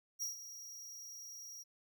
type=tone with ADSR envelope; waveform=45% pulse; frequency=5690 Hz; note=F8; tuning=31 cents sharp; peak=-36 dBFS; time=0.19-1.64 s; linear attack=34 ms; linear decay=130 ms; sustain=-12 dB; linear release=25 ms; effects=none